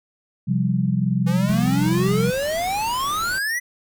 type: chord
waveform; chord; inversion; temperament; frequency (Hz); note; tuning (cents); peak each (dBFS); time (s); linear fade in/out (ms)
sine; C suspended fourth; none; equal; 130.81 / 174.61 / 196; C3 / F3 / G3; 0 / 0 / 0; -22; 0.47-2.31; 20
type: exponential sweep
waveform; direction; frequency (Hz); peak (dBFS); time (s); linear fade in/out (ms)
square; up; 162.9 to 2000; -22; 1.26-3.6; 20
type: noise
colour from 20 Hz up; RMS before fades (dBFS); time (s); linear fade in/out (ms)
pink; -36; 1.48-3.39; 10
effects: none